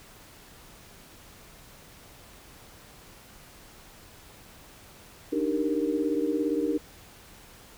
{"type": "chord", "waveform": "sine", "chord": "Eb major seventh", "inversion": "third", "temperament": "equal", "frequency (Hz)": [293.7, 311.1, 392, 466.2], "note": ["D4", "Eb4", "G4", "Bb4"], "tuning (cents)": [0, 0, 0, 0], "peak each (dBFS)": [-29, -29, -32, -30], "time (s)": [5.32, 6.78], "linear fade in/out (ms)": 10, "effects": ["pink hiss -51 dBFS RMS until 7.77 s"]}